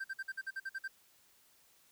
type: tone bursts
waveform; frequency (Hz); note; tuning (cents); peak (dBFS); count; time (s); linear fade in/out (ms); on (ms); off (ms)
triangle; 1568; G6; 0; -35; 10; 0-0.88; 10; 43; 50
effects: white hiss -67 dBFS RMS until 1.91 s